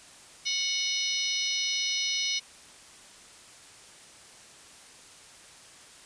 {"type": "harmonic tone with a mistuned harmonic", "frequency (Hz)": 738, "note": "F#5", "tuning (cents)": -5, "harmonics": [3, 4, 5, 6, 7, 8], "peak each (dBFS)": [-34, -34, -34, -34, -34, -34], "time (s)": [0.45, 2.4], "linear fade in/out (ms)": 20, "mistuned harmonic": 6, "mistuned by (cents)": -90, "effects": ["white hiss -51 dBFS RMS until 6.05 s", "resampled to 22050 Hz"]}